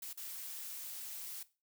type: noise with dropouts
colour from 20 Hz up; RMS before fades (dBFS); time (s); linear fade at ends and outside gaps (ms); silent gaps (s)
blue; -45; 0.02-1.43; 5; 0.132-0.173
effects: noise-tail reverb RT60 0.3 s tail -17 dB re dry